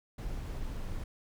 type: noise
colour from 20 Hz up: brown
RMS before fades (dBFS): -37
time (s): 0.18-1.04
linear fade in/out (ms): 5
effects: none